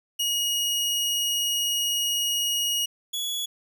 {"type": "tone pair in turn", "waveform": "sawtooth", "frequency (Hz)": [2884, 3385], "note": ["F#7", "G#7"], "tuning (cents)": [-45, 32], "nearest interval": "minor third", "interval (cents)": 277, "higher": "second", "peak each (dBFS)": [-20, -24], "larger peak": "first", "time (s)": [[0.19, 2.86], [3.13, 3.46]], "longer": "first", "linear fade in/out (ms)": 10, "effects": []}